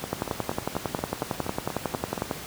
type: two click trains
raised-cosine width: 1 ms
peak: -11 / -16 dBFS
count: 25 / 10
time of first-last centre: 0.13-2.312 / 0.04-2.178 s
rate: 11 / 4.21 Hz
effects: pink hiss -38 dBFS RMS until 2.46 s + high-pass 80 Hz 12 dB/octave